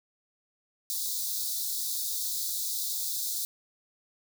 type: high-pass noise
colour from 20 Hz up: white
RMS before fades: -32 dBFS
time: 0.9-3.45 s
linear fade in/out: 0 ms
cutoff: 3600 Hz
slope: 96 dB/octave
effects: none